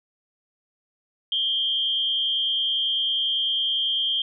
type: tone with amplitude modulation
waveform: sine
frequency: 3185 Hz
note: G7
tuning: 27 cents sharp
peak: -18 dBFS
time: 1.32-4.22 s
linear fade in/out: 2 ms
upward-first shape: sine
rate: 228 Hz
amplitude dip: 65%
effects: none